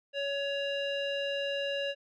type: tone with low-pass filter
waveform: square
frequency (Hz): 560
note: C#5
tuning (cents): +18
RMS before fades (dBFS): -33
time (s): 0.13-1.95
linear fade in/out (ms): 50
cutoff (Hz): 3200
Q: 4.9
effects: none